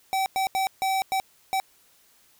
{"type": "tone bursts at uneven times", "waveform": "square", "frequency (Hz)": 768, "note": "G5", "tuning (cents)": -36, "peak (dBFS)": -23, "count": 6, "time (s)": [[0.13, 0.26], [0.36, 0.47], [0.55, 0.67], [0.82, 1.02], [1.12, 1.2], [1.53, 1.6]], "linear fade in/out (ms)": 0, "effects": ["white hiss -60 dBFS RMS until 2.39 s"]}